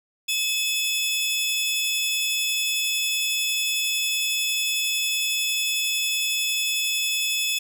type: tone pair together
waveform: sawtooth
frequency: 2578 / 3441 Hz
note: E7 / A7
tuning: -39 / -39 cents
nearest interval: perfect fourth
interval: 500 cents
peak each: -22 dBFS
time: 0.28-7.59 s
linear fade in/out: 10 ms
effects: 8-bit